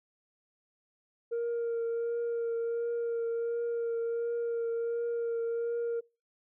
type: tone with vibrato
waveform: sine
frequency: 466.2 Hz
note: A#4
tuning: in tune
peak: -27 dBFS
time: 1.31-6.01 s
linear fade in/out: 20 ms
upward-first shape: triangle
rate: 1.4 Hz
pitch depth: 18 cents each way
effects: noise-tail reverb RT60 0.3 s tail -25 dB re dry + tanh soft clip ceiling -28 dBFS